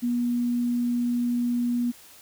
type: tone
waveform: sine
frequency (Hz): 241.3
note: B3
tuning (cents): -40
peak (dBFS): -22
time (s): 0.02-1.92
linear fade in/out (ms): 20
effects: white hiss -50 dBFS RMS until 2.21 s